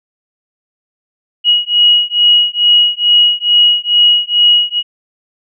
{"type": "beating tone pair", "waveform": "sine", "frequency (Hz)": [2900, 2902.3], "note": ["F#7", "F#7"], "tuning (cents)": [-35, -34], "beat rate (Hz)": 2.3, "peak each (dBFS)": -10, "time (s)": [1.44, 4.83], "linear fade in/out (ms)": 50, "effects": []}